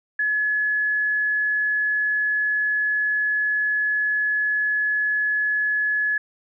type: tone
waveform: sine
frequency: 1702 Hz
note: G#6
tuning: 42 cents sharp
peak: -19 dBFS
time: 0.19-6.18 s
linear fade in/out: 5 ms
effects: none